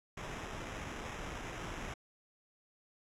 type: noise with sample-and-hold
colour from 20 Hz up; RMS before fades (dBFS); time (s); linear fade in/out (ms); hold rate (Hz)
pink; -43; 0.17-1.94; 5; 4410
effects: low-pass 8000 Hz 12 dB/octave